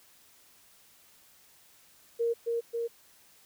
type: tone with echo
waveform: sine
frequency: 466.2 Hz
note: A#4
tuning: in tune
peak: -25 dBFS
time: 2.19-2.34 s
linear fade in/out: 20 ms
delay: 270 ms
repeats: 2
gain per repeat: -2 dB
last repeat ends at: 2.88 s
effects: white hiss -60 dBFS RMS until 3.45 s